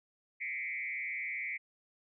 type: tone with frequency modulation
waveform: sine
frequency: 2169 Hz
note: C#7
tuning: 38 cents flat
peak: -35 dBFS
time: 0.4-1.58 s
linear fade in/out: 20 ms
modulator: 133 Hz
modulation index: 1.4
effects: none